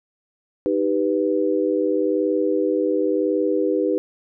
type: chord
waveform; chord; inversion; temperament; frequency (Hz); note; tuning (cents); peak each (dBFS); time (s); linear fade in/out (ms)
sine; Eb augmented; none; equal; 311.1 / 392 / 493.9; Eb4 / G4 / B4; 0 / 0 / 0; -22; 0.66-3.98; 0
effects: none